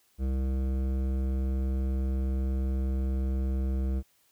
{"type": "tone with hard clipping", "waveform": "triangle", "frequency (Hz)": 65.8, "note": "C2", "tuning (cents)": 10, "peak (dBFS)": -28, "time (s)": [0.18, 4.03], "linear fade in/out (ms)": 50, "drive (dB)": 17, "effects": ["white hiss -67 dBFS RMS until 4.31 s"]}